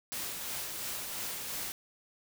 white noise with tremolo, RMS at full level -37 dBFS, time 0.12-1.72 s, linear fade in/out 0 ms, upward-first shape sine, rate 2.9 Hz, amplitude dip 30%, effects none

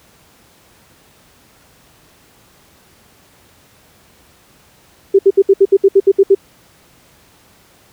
sine tone bursts, 392 Hz, G4, in tune, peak -4 dBFS, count 11, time 5.14-6.35 s, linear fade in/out 10 ms, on 50 ms, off 66 ms, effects pink hiss -49 dBFS RMS until 7.92 s + high-pass 60 Hz 12 dB/octave

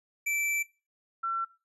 square / sine tone pair in turn, 2328 / 1350 Hz, D7 / E6, -16 / +41 cents, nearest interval major sixth, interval 943 cents, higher first, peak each -28 dBFS, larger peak neither, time 0.26-0.63 / 1.23-1.45 s, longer first, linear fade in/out 10 ms, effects noise-tail reverb RT60 0.3 s tail -20 dB re dry + resampled to 32000 Hz

